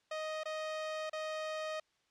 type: tone with dropouts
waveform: sawtooth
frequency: 624 Hz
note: D#5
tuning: 5 cents sharp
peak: -33 dBFS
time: 0.11-1.8 s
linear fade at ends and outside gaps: 5 ms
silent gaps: 0.435-0.455 / 1.097-1.13 s
effects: white hiss -75 dBFS RMS until 2.1 s + low-pass 5000 Hz 12 dB/octave